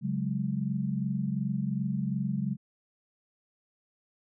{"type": "chord", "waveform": "sine", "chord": "C# suspended fourth", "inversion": "none", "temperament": "equal", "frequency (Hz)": [138.59, 185, 207.7], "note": ["C#3", "F#3", "G#3"], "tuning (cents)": [0, 0, 0], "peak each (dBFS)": -32, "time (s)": [0.01, 2.57], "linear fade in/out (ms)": 50, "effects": []}